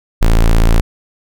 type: tone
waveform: square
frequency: 28.09 Hz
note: A0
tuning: 37 cents sharp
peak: -7 dBFS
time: 0.21-0.81 s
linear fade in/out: 10 ms
effects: none